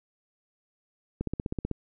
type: click train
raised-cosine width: 3 ms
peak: -17 dBFS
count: 9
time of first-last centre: 1.21-1.713 s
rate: 15.9 Hz
effects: none